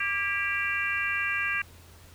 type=harmonic tone with a mistuned harmonic; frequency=392 Hz; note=G4; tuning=in tune; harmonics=3 / 4 / 5 / 6 / 7; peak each=-36 / -30 / -34 / -31 / -33 dBFS; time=0-1.62 s; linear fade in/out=5 ms; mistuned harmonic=4; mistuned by=+57 cents; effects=added 85 Hz sine -51 dBFS peak until 2.14 s + pink hiss -54 dBFS RMS until 2.14 s